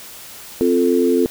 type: chord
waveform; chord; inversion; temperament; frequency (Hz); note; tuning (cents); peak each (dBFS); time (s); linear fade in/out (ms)
sine; F major; second; equal; 261.6 / 349.2 / 440; C4 / F4 / A4; 0 / 0 / 0; -17; 0.61-1.26; 0
effects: white hiss -37 dBFS RMS until 1.3 s